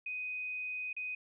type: tone with dropouts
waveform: sine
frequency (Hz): 2500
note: D#7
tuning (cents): +8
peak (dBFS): -36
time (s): 0.06-1.15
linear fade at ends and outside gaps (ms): 5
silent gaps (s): 0.93-0.965
effects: none